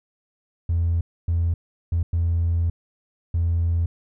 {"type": "tone bursts at uneven times", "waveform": "triangle", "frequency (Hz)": 84.5, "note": "E2", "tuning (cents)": 43, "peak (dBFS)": -15, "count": 5, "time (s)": [[0.69, 1.01], [1.28, 1.54], [1.92, 2.03], [2.13, 2.7], [3.34, 3.86]], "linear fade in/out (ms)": 5, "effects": ["tanh soft clip ceiling -15 dBFS"]}